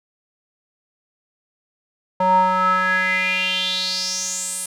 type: tone with band-pass filter sweep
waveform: square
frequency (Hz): 185.3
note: F#3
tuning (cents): +3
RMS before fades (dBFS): -20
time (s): 2.2-4.66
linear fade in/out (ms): 5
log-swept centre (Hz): 790 to 9600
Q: 6.1
effects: none